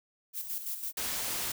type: noise with tremolo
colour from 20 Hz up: violet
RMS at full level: -35 dBFS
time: 0.33-0.93 s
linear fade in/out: 50 ms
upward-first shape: square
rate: 6 Hz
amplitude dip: 55%
type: noise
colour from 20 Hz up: white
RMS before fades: -34 dBFS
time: 0.97-1.52 s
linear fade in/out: 5 ms
effects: none